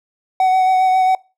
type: tone with vibrato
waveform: triangle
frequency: 749 Hz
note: F#5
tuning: 21 cents sharp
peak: -9 dBFS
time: 0.4-1.15 s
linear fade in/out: 2 ms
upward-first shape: sine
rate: 7.4 Hz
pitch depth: 16 cents each way
effects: noise-tail reverb RT60 0.3 s tail -24 dB re dry